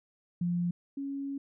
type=tone pair in turn; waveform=sine; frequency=174.61 / 277.2 Hz; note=F3 / C#4; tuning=0 / 0 cents; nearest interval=minor sixth; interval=800 cents; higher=second; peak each=-27 / -33 dBFS; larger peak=first; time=0.41-0.71 / 0.97-1.38 s; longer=second; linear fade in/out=5 ms; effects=none